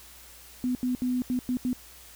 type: tone bursts at uneven times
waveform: sine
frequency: 250.3 Hz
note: B3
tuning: 23 cents sharp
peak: -24 dBFS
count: 6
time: 0.64-0.75 / 0.83-0.95 / 1.02-1.22 / 1.3-1.39 / 1.49-1.57 / 1.65-1.73 s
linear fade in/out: 0 ms
effects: added 60 Hz sine -56 dBFS peak until 2.15 s + white hiss -50 dBFS RMS until 2.15 s